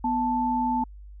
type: tone pair together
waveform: sine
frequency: 246.4 / 880 Hz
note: B3 / A5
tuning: -4 / 0 cents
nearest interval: octave + minor seventh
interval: 2204 cents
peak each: -26 / -24 dBFS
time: 0.04-0.84 s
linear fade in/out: 5 ms
effects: added 50 Hz sine -41 dBFS peak until 1.2 s